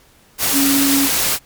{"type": "tone in noise", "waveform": "sine", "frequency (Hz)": 277.2, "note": "C#4", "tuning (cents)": 0, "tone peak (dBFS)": -14, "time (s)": [0.52, 1.09], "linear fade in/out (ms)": 50, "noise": "white", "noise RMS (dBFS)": -17, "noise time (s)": [0.38, 1.39], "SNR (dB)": 0, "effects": ["pink hiss -51 dBFS RMS until 1.45 s", "MP3 96 kbps"]}